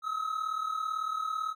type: tone pair together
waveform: triangle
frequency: 1272 / 1310 Hz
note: D#6 / E6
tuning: +38 / -11 cents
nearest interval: minor second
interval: 51 cents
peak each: -30 / -34 dBFS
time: 0.02-1.55 s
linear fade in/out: 50 ms
effects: none